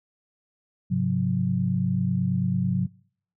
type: tone cluster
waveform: sine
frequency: 103.4 / 133 / 181.6 Hz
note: G#2 / C3 / F#3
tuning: -7 / +29 / -32 cents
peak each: -29 / -26 / -23 dBFS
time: 0.9-2.87 s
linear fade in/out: 20 ms
effects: noise-tail reverb RT60 0.6 s tail -25 dB re dry